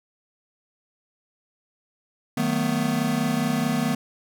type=chord; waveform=square; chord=B dominant seventh; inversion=first; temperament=just; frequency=154.34 / 185.21 / 222.2 / 246.9 Hz; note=D#3 / F#3 / A3 / B3; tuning=-14 / +2 / +17 / 0 cents; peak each=-29 / -32 / -27 / -26 dBFS; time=2.37-3.95 s; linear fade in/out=5 ms; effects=none